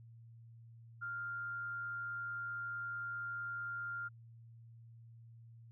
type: tone with frequency modulation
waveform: sine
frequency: 1396.9 Hz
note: F6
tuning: in tune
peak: -39 dBFS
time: 1.01-4.09 s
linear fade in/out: 20 ms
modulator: 89.2 Hz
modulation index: 0.24
effects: added 115 Hz sine -54 dBFS peak until 5.71 s